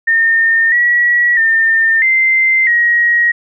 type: tone with pitch steps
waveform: sine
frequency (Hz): 1821 / 1926 / 1807 / 2080 / 1893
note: A#6 / B6 / A6 / C7 / A#6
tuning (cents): -41 / -44 / +46 / -11 / +26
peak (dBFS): -8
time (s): 0.07-3.32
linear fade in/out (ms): 10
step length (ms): 650
effects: none